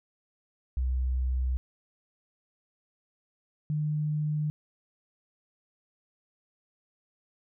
sine tone pair in turn, 63.7 / 151.2 Hz, C2 / D#3, -46 / -49 cents, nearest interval octave + minor third, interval 1497 cents, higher second, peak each -25 / -26 dBFS, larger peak first, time 0.77-1.57 / 3.7-4.5 s, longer neither, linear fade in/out 0 ms, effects none

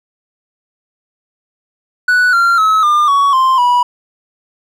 triangle tone with pitch steps, 1480 / 1380.9 / 1288.4 / 1202.1 / 1121.6 / 1046.5 / 976.4 Hz, F#6 / F6 / E6 / D6 / C#6 / C6 / B5, 0 / -20 / -40 / +40 / +20 / 0 / -20 cents, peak -6 dBFS, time 2.08-3.83 s, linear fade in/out 5 ms, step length 250 ms, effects none

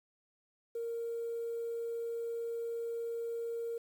sine tone, 464.3 Hz, A#4, 7 cents flat, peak -34 dBFS, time 0.75-3.78 s, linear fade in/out 5 ms, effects tanh soft clip ceiling -31 dBFS + 10-bit

